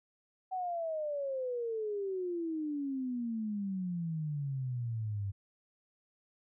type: exponential sweep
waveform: sine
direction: down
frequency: 759 to 96.9 Hz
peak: -33 dBFS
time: 0.51-5.32 s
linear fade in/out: 20 ms
effects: none